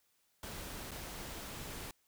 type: noise with dropouts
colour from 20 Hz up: pink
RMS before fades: -45 dBFS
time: 0.43-1.91 s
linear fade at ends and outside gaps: 2 ms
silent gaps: 0.91-0.915 s
effects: white hiss -75 dBFS RMS until 2.07 s